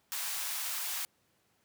white high-pass noise, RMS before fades -36 dBFS, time 0.12-1.05 s, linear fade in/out 0 ms, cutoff 780 Hz, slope 24 dB/octave, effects pink hiss -72 dBFS RMS until 1.64 s + high-pass 100 Hz 12 dB/octave

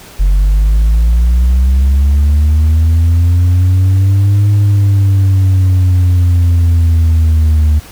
sine linear two-way sweep, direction up then down, 45.26 to 102.8 to 75.6 Hz, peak -3 dBFS, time 0.19-7.8 s, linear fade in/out 20 ms, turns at 4.5 s, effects tanh soft clip ceiling -5 dBFS + pink hiss -35 dBFS RMS until 7.91 s

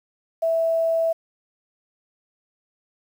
sine tone with quantisation, 657 Hz, E5, 6 cents flat, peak -18 dBFS, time 0.42-1.13 s, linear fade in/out 10 ms, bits 8, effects none

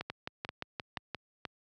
two click trains, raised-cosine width 0.3 ms, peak -20 / -21 dBFS, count 7 / 4, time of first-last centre 0.1-1.147 / 0.01-1.452 s, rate 5.73 / 2.08 Hz, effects high-pass 80 Hz 12 dB/octave

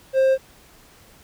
triangle tone, 530 Hz, C5, 22 cents sharp, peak -12 dBFS, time 0.13-0.38 s, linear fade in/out 50 ms, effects pink hiss -51 dBFS RMS until 1.23 s

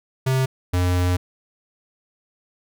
square tone pair in turn, 131.3 / 89.63 Hz, C3 / F2, +6 / +45 cents, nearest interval perfect fifth, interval 661 cents, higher first, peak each -18 dBFS, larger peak neither, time 0.26-0.46 / 0.73-1.17 s, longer second, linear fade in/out 10 ms, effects none

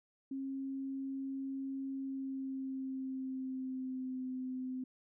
sine tone with pitch glide, 270 to 256.9 Hz, C#4 to C4, -45 to -32 cents, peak -37 dBFS, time 0.31-4.84 s, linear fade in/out 5 ms, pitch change -87 cents, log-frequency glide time 1.92-4.27 s, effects none

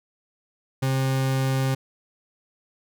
40% pulse tone, 133.1 Hz, C3, 30 cents sharp, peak -20 dBFS, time 0.82-1.75 s, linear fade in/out 10 ms, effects none

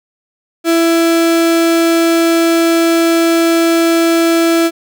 35% pulse tone, 332.5 Hz, E4, 15 cents sharp, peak -7 dBFS, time 0.64-4.71 s, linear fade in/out 50 ms, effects none

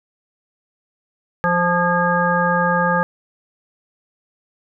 harmonic tone with a mistuned harmonic, 174.61 Hz, F3, in tune, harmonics 1 / 3 / 5 / 7 / 9, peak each -21 / -21 / -21 / -21 / -21 dBFS, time 1.44-3.03 s, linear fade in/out 0 ms, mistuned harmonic 9, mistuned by +65 cents, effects none

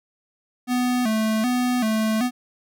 square tone with vibrato, 233.1 Hz, A#3, in tune, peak -20 dBFS, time 0.67-2.31 s, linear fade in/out 50 ms, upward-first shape square, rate 1.3 Hz, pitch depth 110 cents each way, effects none

